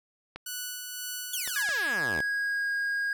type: clicks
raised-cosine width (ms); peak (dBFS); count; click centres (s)
0.3; -22; 3; 0.36 / 1.476 / 1.69
type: tone with tremolo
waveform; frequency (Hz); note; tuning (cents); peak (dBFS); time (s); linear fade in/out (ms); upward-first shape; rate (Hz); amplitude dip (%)
5% pulse; 1480; F#6; 0; -22; 0.46-1.63; 5; sine; 1.9; 35
type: exponential sweep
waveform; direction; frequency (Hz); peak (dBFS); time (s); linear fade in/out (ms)
5% pulse; down; 3512 to 64.3; -22; 1.33-2.21; 5
type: tone with pitch glide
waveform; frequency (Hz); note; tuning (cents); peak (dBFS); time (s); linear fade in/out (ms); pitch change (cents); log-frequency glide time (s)
triangle; 1661.2 to 1633.6; G#6 to G#6; 0 to -29; -25; 1.56-3.13; 2; -29; 1.92-2.71
effects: none